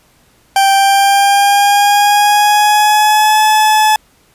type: tone with pitch glide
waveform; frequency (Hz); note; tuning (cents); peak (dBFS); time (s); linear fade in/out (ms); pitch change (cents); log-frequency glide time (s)
40% pulse; 784 to 859.9; G5 to A5; 0 to -40; -6; 0.56-3.96; 2; +160; 0.72-3.41
effects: pink hiss -51 dBFS RMS until 4.34 s + resampled to 32000 Hz